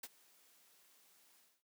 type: noise with ADSR envelope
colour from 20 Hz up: white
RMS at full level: -45 dBFS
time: 0.03-1.63 s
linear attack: 6 ms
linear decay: 39 ms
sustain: -23 dB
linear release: 240 ms
effects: high-pass 200 Hz 12 dB/octave